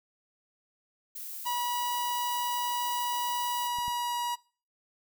violet noise, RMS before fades -40 dBFS, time 1.15-3.68 s, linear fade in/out 10 ms
45% pulse tone with pitch glide, 970 to 962.7 Hz, B5 to B5, -31 to -45 cents, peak -29 dBFS, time 1.45-4.36 s, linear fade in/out 20 ms, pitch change -14 cents, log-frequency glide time 3.46-4.22 s
clicks, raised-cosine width 5 ms, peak -37 / -33 dBFS, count 2, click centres 3.786 / 3.881 s
effects noise-tail reverb RT60 0.4 s tail -22 dB re dry

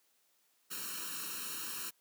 white noise with comb filter, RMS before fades -41 dBFS, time 0.7-1.91 s, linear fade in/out 20 ms, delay 0.72 ms, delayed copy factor +1, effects white hiss -73 dBFS RMS until 2 s + high-pass 200 Hz 12 dB/octave

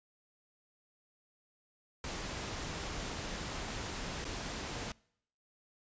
pink noise with dropouts, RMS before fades -40 dBFS, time 2.04-4.92 s, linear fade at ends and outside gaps 2 ms, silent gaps 4.244-4.251 s, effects noise-tail reverb RT60 0.7 s tail -25 dB re dry + resampled to 16000 Hz

